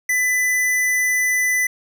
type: tone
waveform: square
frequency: 1999 Hz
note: B6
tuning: 20 cents sharp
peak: -17 dBFS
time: 0.09-1.67 s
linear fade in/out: 5 ms
effects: none